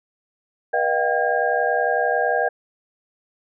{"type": "tone cluster", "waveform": "sine", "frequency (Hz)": [481.9, 615, 702, 773, 1621], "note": ["B4", "D#5", "F5", "G5", "G#6"], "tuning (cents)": [-43, -20, 9, -24, -42], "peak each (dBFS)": -24, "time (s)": [0.73, 2.49], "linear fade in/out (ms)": 10, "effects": []}